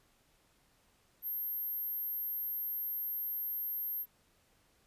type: tone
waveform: sine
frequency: 12790 Hz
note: G9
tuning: 34 cents sharp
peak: -34 dBFS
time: 1.22-4.06 s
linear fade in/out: 50 ms
effects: pink hiss -70 dBFS RMS until 4.86 s + resampled to 32000 Hz